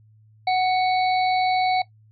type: harmonic tone with a mistuned harmonic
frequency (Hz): 741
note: F#5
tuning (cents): +2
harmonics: 1 / 3 / 5 / 6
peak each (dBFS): -18 / -28 / -32 / -34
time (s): 0.47-1.82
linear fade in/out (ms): 5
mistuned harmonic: 5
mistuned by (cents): +110
effects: noise-tail reverb RT60 0.1 s tail -17 dB re dry + added 108 Hz sine -51 dBFS peak until 2.11 s